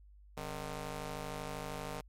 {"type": "ring-modulated tone", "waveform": "10% pulse", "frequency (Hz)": 147.8, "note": "D3", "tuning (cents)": 11, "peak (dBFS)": -28, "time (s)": [0.37, 2.01], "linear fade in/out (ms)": 5, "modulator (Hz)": 322, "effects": ["added 50 Hz sine -55 dBFS peak until 2.08 s", "MP3 64 kbps"]}